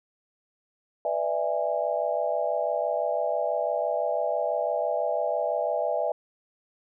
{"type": "chord", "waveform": "sine", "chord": "E dominant seventh", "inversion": "second", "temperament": "just", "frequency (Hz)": [494.4, 593.3, 659.3, 824.1], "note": ["B4", "D5", "E5", "G#5"], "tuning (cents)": [2, 18, 0, -14], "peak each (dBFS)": [-32, -28, -28, -32], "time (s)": [1.05, 6.12], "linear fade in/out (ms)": 2, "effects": []}